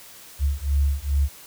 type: beating tone pair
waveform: sine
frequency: 69.3 / 71.7 Hz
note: C#2 / D2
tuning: 0 / -41 cents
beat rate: 2.4 Hz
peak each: -22 dBFS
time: 0.39-1.29 s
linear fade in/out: 50 ms
effects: white hiss -45 dBFS RMS until 1.46 s